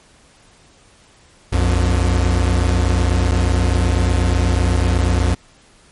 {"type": "tone pair together", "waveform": "45% pulse", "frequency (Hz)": [60.95, 89.1], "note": ["B1", "F2"], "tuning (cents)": [-22, 35], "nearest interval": "perfect fifth", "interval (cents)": 657, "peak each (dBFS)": -16, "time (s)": [1.52, 5.35], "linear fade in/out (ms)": 10, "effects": ["pink hiss -50 dBFS RMS until 5.91 s", "MP3 48 kbps"]}